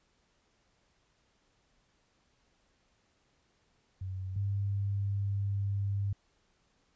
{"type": "tone pair in turn", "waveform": "sine", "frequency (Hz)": [94.2, 99.8], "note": ["F#2", "G2"], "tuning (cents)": [32, 32], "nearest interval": "minor second", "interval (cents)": 100, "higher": "second", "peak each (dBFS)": [-35, -29], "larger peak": "second", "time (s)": [[4.01, 4.36], [4.36, 6.13]], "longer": "second", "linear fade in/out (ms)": 5, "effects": ["pink hiss -72 dBFS RMS until 6.95 s", "resampled to 16000 Hz"]}